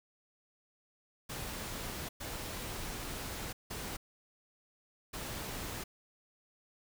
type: noise bursts at uneven times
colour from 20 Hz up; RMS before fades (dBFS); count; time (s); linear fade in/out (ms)
pink; -41; 4; 1.29-2.09 / 2.2-3.53 / 3.7-3.97 / 5.13-5.84; 10
effects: none